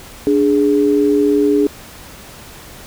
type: tone pair together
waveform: sine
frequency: 292.7 / 415.3 Hz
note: D4 / G#4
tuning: -6 / 0 cents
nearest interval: tritone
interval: 606 cents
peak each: -13 dBFS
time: 0.27-1.67 s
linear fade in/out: 0 ms
effects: pink hiss -37 dBFS RMS until 2.86 s